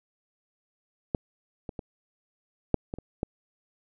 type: clicks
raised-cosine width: 2 ms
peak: -12 / -22 / -22 / -7 / -19 / -26 / -14 dBFS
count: 7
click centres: 1.148 / 1.692 / 1.792 / 2.743 / 2.939 / 2.986 / 3.231 s
effects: none